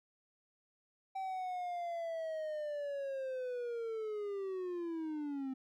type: linear sweep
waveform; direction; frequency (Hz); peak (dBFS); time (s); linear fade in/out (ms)
triangle; down; 773 to 259.4; -35; 1.15-5.54; 10
effects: none